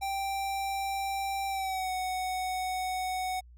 square tone with pitch glide, 784 to 742.6 Hz, G5 to F#5, 0 to +6 cents, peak -31 dBFS, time 0.01-3.41 s, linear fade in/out 20 ms, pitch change -94 cents, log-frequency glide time 1.48-1.91 s, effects added 60 Hz sine -50 dBFS peak until 3.57 s

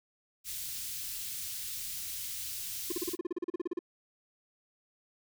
white band-stop noise, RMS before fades -39 dBFS, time 0.44-3.17 s, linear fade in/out 50 ms, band 110 to 3100 Hz, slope 12 dB/octave
triangle tone bursts, 350.7 Hz, F4, 7 cents sharp, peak -28 dBFS, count 16, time 2.9-3.791 s, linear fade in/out 5 ms, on 21 ms, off 37 ms
effects none

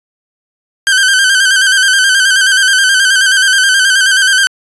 sawtooth tone with vibrato, 1554 Hz, G6, 16 cents flat, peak -3 dBFS, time 0.87-4.47 s, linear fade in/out 0 ms, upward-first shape square, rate 9.4 Hz, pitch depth 46 cents each way, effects resampled to 24000 Hz

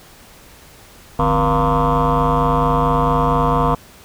sine tone with frequency modulation, 587.3 Hz, D5, in tune, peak -11 dBFS, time 1.19-3.75 s, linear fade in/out 5 ms, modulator 109 Hz, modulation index 5.3, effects tanh soft clip ceiling -10 dBFS + pink hiss -44 dBFS RMS until 4.04 s

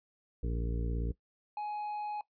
harmonic tone, 57.7 Hz, A#1, 17 cents flat, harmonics 1 / 2 / 3 / 4 / 5 / 6 / 7 / 8, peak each -32 / -40 / -42 / -49 / -44 / -55 / -48 / -46 dBFS, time 0.43-1.12 s, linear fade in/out 5 ms
triangle tone, 838 Hz, G#5, 15 cents sharp, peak -33 dBFS, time 1.57-2.21 s, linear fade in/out 2 ms
effects noise-tail reverb RT60 0.1 s tail -18 dB re dry + resampled to 11025 Hz

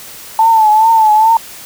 sine tone with vibrato, 879 Hz, A5, 2 cents flat, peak -5 dBFS, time 0.39-1.37 s, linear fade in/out 2 ms, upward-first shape triangle, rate 2.4 Hz, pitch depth 73 cents each way, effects white hiss -32 dBFS RMS until 1.65 s

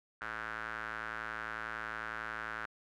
square tone with band-pass filter, 55.5 Hz, A1, 16 cents sharp, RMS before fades -41 dBFS, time 0.21-2.66 s, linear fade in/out 5 ms, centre 1500 Hz, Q 4.6, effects none

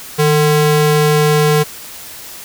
square ring-modulated tone, 301.1 Hz, D4, 43 cents sharp, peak -7 dBFS, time 0.18-1.64 s, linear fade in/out 20 ms, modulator 146 Hz, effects white hiss -32 dBFS RMS until 2.44 s

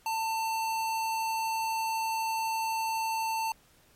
square tone, 894 Hz, A5, 27 cents sharp, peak -29 dBFS, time 0.06-3.52 s, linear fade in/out 2 ms, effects pink hiss -62 dBFS RMS until 3.95 s + MP3 64 kbps

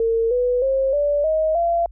sine tone with pitch steps, 455.4 / 493.8 / 535.3 / 580.4 / 629.3 / 682.3 Hz, A#4 / B4 / C5 / D5 / D#5 / F5, -40 / 0 / +39 / -21 / +19 / -41 cents, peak -16 dBFS, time 0-1.86 s, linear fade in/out 2 ms, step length 310 ms, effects added 50 Hz sine -39 dBFS peak until 1.91 s

